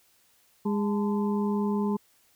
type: harmonic tone with a mistuned harmonic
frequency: 205.3 Hz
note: G#3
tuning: 20 cents flat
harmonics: 1 / 2 / 4 / 5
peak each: -25 / -31 / -37 / -39 dBFS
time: 0.65-1.97 s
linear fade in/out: 10 ms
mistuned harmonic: 4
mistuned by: +110 cents
effects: white hiss -64 dBFS RMS until 2.35 s